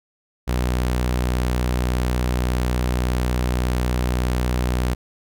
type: tone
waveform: sawtooth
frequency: 61.74 Hz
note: B1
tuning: in tune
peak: -15 dBFS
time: 0.47-4.95 s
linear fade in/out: 20 ms
effects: none